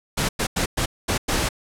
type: noise bursts at uneven times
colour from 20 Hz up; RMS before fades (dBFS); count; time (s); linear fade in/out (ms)
pink; -22; 6; 0.17-0.29 / 0.39-0.47 / 0.56-0.66 / 0.77-0.86 / 1.08-1.18 / 1.28-1.49; 10
effects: low-pass 11000 Hz 12 dB/octave